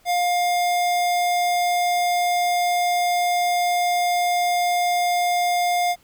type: tone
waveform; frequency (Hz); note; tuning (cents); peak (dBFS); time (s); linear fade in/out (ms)
square; 707; F5; +21; -19; 0.05-5.96; 50
effects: pink hiss -57 dBFS RMS until 6.03 s